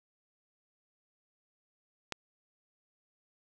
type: click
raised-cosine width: 0.2 ms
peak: -17 dBFS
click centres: 2.123 s
effects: none